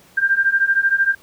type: beating tone pair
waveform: sine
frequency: 1581 / 1594 Hz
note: G6 / G6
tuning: +14 / +28 cents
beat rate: 13 Hz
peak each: -18 / -16 dBFS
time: 0.17-1.15 s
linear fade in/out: 10 ms
effects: pink hiss -50 dBFS RMS until 1.22 s + high-pass 80 Hz 12 dB/octave